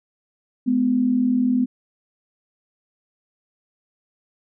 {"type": "tone pair together", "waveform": "sine", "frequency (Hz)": [211.9, 252], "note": ["G#3", "B3"], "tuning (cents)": [35, 35], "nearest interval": "minor third", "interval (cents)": 300, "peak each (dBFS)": [-23, -17], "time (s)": [0.66, 1.66], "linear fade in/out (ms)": 20, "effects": []}